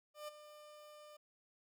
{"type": "tone with ADSR envelope", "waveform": "30% pulse", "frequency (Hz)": 599, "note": "D5", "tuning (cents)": 34, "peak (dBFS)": -40, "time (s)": [0.14, 1.17], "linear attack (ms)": 140, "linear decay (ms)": 16, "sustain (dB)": -12, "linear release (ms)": 8, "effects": []}